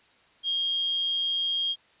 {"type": "tone", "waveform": "sine", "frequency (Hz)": 3237, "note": "G#7", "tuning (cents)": -45, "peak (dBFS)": -24, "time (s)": [0.43, 1.76], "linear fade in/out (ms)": 50, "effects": ["white hiss -60 dBFS RMS until 2 s", "resampled to 8000 Hz"]}